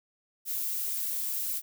violet noise, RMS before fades -32 dBFS, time 0.45-1.62 s, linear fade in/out 50 ms, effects none

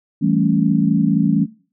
sine chord, A dominant seventh, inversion second, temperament equal, 164.81 / 196 / 220 / 277.2 Hz, E3 / G3 / A3 / C#4, 0 / 0 / 0 / 0 cents, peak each -19 dBFS, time 0.21-1.46 s, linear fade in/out 20 ms, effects noise-tail reverb RT60 0.4 s tail -20 dB re dry

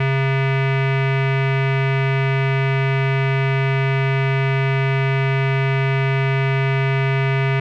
square tone with low-pass filter, 134.8 Hz, C#3, 48 cents flat, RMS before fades -18 dBFS, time 0-7.6 s, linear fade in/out 5 ms, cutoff 2300 Hz, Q 3.4, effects none

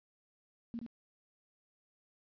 sine tone with echo, 233.1 Hz, A#3, in tune, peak -37 dBFS, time 0.74-0.79 s, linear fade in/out 0 ms, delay 74 ms, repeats 1, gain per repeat -4 dB, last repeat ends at 0.864 s, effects resampled to 11025 Hz + 12-bit

